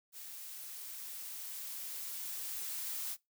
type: noise with level ramp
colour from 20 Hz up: blue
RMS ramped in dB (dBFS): -48 to -39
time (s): 0.12-3.17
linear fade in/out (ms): 50
effects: noise-tail reverb RT60 0.2 s tail -23 dB re dry